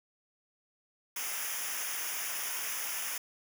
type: noise with comb filter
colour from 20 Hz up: white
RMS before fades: -36 dBFS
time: 1.16-3.18 s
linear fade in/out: 5 ms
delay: 0.24 ms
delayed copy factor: -0.9
effects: none